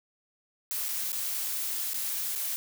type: noise with dropouts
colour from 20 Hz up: blue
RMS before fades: -32 dBFS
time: 0.71-2.56 s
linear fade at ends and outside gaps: 0 ms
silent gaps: 0.884-0.888 / 1.119-1.129 / 1.934-1.943 / 2.352-2.358 s
effects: none